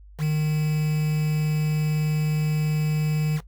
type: tone with quantisation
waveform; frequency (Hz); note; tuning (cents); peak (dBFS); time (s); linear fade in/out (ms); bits
triangle; 153.2; D#3; -27; -18; 0.18-3.41; 50; 6
effects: noise-tail reverb RT60 0.1 s tail -17 dB re dry + added 50 Hz sine -44 dBFS peak until 3.47 s